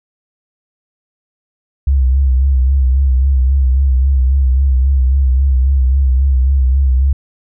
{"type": "tone with vibrato", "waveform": "sine", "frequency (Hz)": 66.1, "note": "C2", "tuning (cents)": 18, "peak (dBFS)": -8, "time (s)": [1.87, 7.13], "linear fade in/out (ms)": 5, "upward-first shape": "sine", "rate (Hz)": 3.7, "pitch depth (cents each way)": 72, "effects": []}